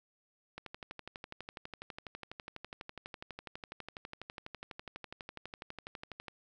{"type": "click train", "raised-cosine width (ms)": 0.3, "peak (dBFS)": -27, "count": 70, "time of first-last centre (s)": [0.58, 6.282], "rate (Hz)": 12.1, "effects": []}